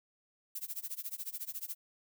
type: noise with tremolo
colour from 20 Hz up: violet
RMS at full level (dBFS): -38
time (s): 0.55-1.75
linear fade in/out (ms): 5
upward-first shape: sine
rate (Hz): 14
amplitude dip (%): 95
effects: none